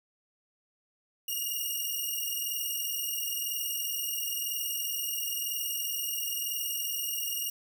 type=tone pair together; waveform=5% pulse; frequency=2841 / 2862 Hz; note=F7 / F7; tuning=+29 / +42 cents; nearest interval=unison; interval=13 cents; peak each=-25 dBFS; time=1.28-7.5 s; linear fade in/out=5 ms; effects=none